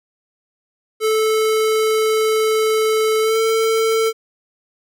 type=tone with pitch glide; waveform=square; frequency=436.8 to 446.5 Hz; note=A4 to A4; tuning=-13 to +25 cents; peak=-15 dBFS; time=1-4.13 s; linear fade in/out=50 ms; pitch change=+38 cents; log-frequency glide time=3.21-3.38 s; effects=none